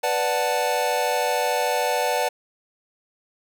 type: chord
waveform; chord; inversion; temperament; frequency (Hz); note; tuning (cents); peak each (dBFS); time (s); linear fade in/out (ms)
square; B minor seventh; none; equal; 493.9 / 587.3 / 740 / 880; B4 / D5 / F#5 / A5; 0 / 0 / 0 / 0; -27; 0.03-2.29; 10
effects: none